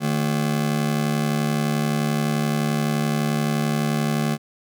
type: ring-modulated tone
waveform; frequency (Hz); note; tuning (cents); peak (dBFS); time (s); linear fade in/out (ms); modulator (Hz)
40% pulse; 186.9; F#3; +18; -16; 0-4.38; 50; 35.8
effects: none